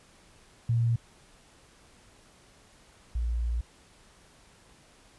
sine tone pair in turn, 116.54 / 58.41 Hz, A#2 / A#1, 0 / +4 cents, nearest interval octave, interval 1196 cents, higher first, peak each -22 / -26 dBFS, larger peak first, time 0.69-0.96 / 3.15-3.61 s, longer second, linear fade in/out 5 ms, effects pink hiss -58 dBFS RMS until 5.18 s + resampled to 24000 Hz

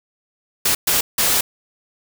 white noise bursts at uneven times, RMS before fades -17 dBFS, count 3, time 0.65-0.75 / 0.87-1.01 / 1.18-1.41 s, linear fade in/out 5 ms, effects none

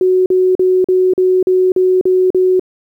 sine tone bursts, 370 Hz, F#4, in tune, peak -8 dBFS, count 9, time 0.01-2.596 s, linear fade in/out 2 ms, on 250 ms, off 42 ms, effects 8-bit

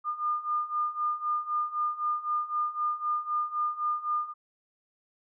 sine beating tone pair, 1209 / 1212.9 Hz, D6 / D#6, +50 / -45 cents, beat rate 3.9 Hz, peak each -32 / -29 dBFS, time 0.04-4.34 s, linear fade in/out 50 ms, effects none

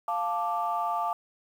sine chord, D minor, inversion first, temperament equal, 698.5 / 880 / 1174.7 Hz, F5 / A5 / D6, 0 / 0 / 0 cents, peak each -30 dBFS, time 0.08-1.13 s, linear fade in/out 2 ms, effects tanh soft clip ceiling -18 dBFS + 9-bit

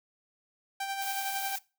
sawtooth tone with tremolo, 784 Hz, G5, in tune, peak -27 dBFS, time 0.8-1.56 s, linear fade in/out 5 ms, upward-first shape sine, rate 11 Hz, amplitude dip 45%
blue noise, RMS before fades -38 dBFS, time 1.01-1.59 s, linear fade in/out 10 ms
effects noise-tail reverb RT60 0.3 s tail -21 dB re dry

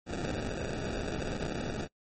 violet noise with sample-and-hold, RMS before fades -35 dBFS, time 0.06-1.88 s, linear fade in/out 50 ms, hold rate 1050 Hz, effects noise-tail reverb RT60 0.1 s tail -23 dB re dry + MP3 32 kbps

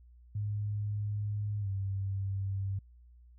sine tone with pitch glide, 104 to 97.6 Hz, G#2 to G2, +3 to -7 cents, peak -31 dBFS, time 0.35-2.79 s, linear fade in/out 5 ms, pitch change -110 cents, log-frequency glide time 1.6-1.68 s, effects added 60 Hz sine -54 dBFS peak until 3.38 s

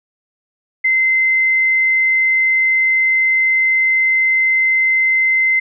sine tone, 2068 Hz, C7, 21 cents flat, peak -11 dBFS, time 0.84-5.6 s, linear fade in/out 10 ms, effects none

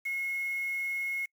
sine tone with quantisation, 2169 Hz, C#7, 38 cents flat, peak -30 dBFS, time 0.05-1.26 s, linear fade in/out 10 ms, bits 8, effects noise-tail reverb RT60 0.1 s tail -26 dB re dry

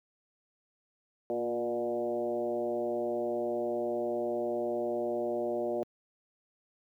sine tone with frequency modulation, 477.5 Hz, A#4, 42 cents sharp, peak -29 dBFS, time 1.3-5.83 s, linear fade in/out 0 ms, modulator 120 Hz, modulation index 1.7, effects high-pass 150 Hz 12 dB/octave + 11-bit

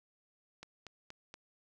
click train, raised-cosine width 0.2 ms, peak -30 dBFS, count 4, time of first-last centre 0.63-1.341 s, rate 4.22 Hz, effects none

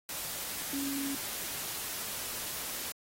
sine tone in noise, 277.2 Hz, C#4, in tune, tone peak -34 dBFS, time 0.73-1.15 s, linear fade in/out 2 ms, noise white, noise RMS -38 dBFS, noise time 0.09-2.92 s, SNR +1 dB, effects AAC 48 kbps

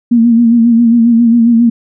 sine tone with vibrato, 233.1 Hz, A#3, in tune, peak -4 dBFS, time 0.11-1.7 s, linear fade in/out 10 ms, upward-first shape sine, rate 7.4 Hz, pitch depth 50 cents each way, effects none

